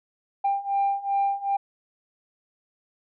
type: beating tone pair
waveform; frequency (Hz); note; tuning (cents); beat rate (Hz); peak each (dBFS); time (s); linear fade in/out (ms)
sine; 793 / 795.6; G5 / G5; +20 / +25; 2.6; -25 / -23; 0.44-1.57; 10
effects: tanh soft clip ceiling -17 dBFS